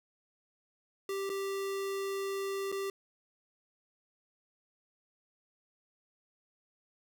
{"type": "tone with dropouts", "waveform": "square", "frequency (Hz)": 392, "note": "G4", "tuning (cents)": 0, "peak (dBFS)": -34, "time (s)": [1.09, 2.9], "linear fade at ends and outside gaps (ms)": 2, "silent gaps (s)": [[1.294, 1.299], [2.718, 2.724]], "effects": []}